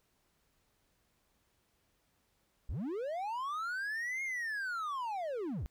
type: linear two-way sweep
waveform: triangle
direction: up then down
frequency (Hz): 38.89 to 2162 to 38.89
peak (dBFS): -33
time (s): 2.69-5.66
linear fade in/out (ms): 0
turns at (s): 4.23
effects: pink hiss -75 dBFS RMS until 5.7 s